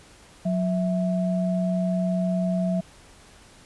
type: tone pair together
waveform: sine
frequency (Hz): 182 / 655.2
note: F#3 / E5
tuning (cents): -28 / -11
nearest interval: octave + minor seventh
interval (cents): 2217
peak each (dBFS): -22 / -28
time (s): 0.45-2.81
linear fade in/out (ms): 10
effects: pink hiss -51 dBFS RMS until 3.65 s + resampled to 24000 Hz